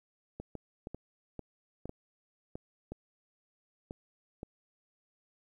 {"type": "clicks", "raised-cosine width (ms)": 2, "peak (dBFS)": -27, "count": 11, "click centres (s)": [0.4, 0.553, 0.871, 0.946, 1.393, 1.856, 1.894, 2.555, 2.92, 3.909, 4.431], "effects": ["11-bit"]}